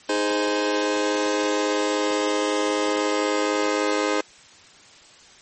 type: chord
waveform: sawtooth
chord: Ab major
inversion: second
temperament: just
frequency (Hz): 311.5 / 415.3 / 519.1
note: Eb4 / Ab4 / C5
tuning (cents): +2 / 0 / -14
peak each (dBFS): -21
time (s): 0.09-4.21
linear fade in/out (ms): 5
effects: white hiss -49 dBFS RMS until 5.41 s + MP3 32 kbps